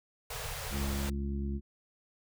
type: band-stop noise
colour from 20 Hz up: pink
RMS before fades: -39 dBFS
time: 0.3-1.1 s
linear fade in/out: 5 ms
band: 160 to 420 Hz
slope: 96 dB/octave
type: harmonic tone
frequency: 69.3 Hz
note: C#2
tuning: in tune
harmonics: 1 / 2 / 3 / 4 / 5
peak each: -33 / -44 / -37 / -50 / -44 dBFS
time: 0.7-1.61 s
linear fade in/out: 50 ms
effects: none